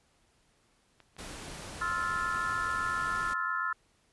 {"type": "clicks", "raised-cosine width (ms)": 0.3, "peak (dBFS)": -37, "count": 5, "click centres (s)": [1.003, 1.166, 1.426, 1.624, 1.867]}
{"type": "noise", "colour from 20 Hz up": "pink", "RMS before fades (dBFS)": -43, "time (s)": [1.18, 3.34], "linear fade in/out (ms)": 10}
{"type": "chord", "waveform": "sine", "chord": "F major seventh", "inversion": "second", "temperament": "just", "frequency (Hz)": [1047.7, 1309.6, 1396.9, 1746.1], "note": ["C6", "E6", "F6", "A6"], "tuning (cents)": [2, -12, 0, -14], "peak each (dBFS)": [-37, -34, -33, -37], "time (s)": [1.81, 3.73], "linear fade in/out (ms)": 5}
{"effects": ["pink hiss -69 dBFS RMS until 4.12 s", "resampled to 24000 Hz"]}